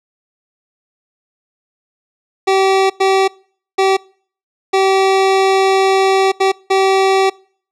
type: tone bursts at uneven times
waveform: 25% pulse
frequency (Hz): 384.9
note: G4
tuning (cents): -32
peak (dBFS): -6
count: 6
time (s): 2.47-2.9 / 3-3.28 / 3.78-3.97 / 4.73-6.32 / 6.4-6.52 / 6.7-7.3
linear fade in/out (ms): 10
effects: noise-tail reverb RT60 0.5 s tail -25 dB re dry + low-pass 6000 Hz 12 dB/octave